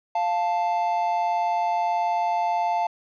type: tone pair together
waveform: triangle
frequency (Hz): 698.5 / 880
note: F5 / A5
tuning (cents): 0 / 0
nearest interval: major third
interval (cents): 400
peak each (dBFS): -22 / -22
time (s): 0.15-2.87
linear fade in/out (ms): 5
effects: resampled to 16000 Hz